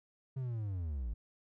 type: linear sweep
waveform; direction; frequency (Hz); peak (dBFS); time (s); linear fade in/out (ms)
triangle; down; 135.3 to 51.1; -33; 0.36-1.14; 10
effects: none